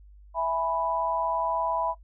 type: chord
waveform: sine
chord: E major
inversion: none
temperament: equal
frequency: 659.3 / 830.6 / 987.8 Hz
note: E5 / G#5 / B5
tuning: 0 / 0 / 0 cents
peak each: -29 / -33 / -27 dBFS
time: 0.34-1.95 s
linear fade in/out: 50 ms
effects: noise-tail reverb RT60 0.1 s tail -20 dB re dry + added 50 Hz sine -48 dBFS peak until 2.03 s